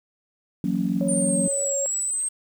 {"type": "chord", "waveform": "sine", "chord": "F# dominant seventh", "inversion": "third", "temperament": "just", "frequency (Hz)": [166.5, 185, 231.2, 277.5], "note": ["E3", "F#3", "A#3", "C#4"], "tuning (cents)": [18, 0, -14, 2], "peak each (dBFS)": [-30, -24, -26, -27], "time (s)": [0.64, 1.48], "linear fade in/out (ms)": 2}
{"type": "tone", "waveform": "sine", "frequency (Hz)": 554.4, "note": "C#5", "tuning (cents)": 0, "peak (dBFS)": -26, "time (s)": [1.01, 1.86], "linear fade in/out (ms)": 0}
{"type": "linear two-way sweep", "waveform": "sine", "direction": "down then up", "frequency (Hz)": [9060, 7500, 8400], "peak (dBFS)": -23, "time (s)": [1.08, 2.29], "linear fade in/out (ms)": 10, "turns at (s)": 1.78}
{"effects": ["tanh soft clip ceiling -10 dBFS", "8-bit"]}